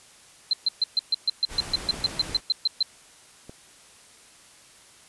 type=tone bursts; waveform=sine; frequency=4099 Hz; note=C8; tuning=36 cents flat; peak=-18 dBFS; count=16; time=0.51-2.828 s; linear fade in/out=2 ms; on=23 ms; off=130 ms
type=noise; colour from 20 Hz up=pink; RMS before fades=-37 dBFS; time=1.48-2.41 s; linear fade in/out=50 ms
type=clicks; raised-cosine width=2 ms; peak=-27 dBFS; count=3; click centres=1.941 / 2.296 / 3.495 s
effects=white hiss -52 dBFS RMS until 5.08 s + resampled to 24000 Hz